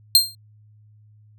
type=tone with exponential decay; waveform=sawtooth; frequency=4186 Hz; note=C8; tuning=in tune; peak=-4 dBFS; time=0.15-0.35 s; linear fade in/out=1 ms; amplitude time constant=42 ms; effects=added 106 Hz sine -49 dBFS peak until 1.38 s